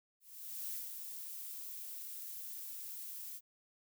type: noise with ADSR envelope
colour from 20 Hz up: violet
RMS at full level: -41 dBFS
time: 0.2-3.41 s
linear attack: 520 ms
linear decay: 170 ms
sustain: -5 dB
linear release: 54 ms
effects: none